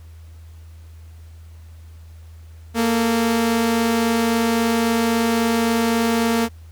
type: tone pair together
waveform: sawtooth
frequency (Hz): 231.1 / 438.5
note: A#3 / A4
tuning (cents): -15 / -6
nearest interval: major seventh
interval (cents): 1109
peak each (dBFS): -13 / -23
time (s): 2.74-6.49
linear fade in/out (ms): 50
effects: added 81 Hz sine -38 dBFS peak until 6.71 s + pink hiss -56 dBFS RMS until 6.71 s